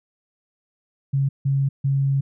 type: tone bursts at uneven times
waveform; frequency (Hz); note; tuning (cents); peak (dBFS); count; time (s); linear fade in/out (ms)
sine; 137.4; C#3; -15; -17; 3; 1.13-1.29 / 1.45-1.69 / 1.84-2.21; 10
effects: none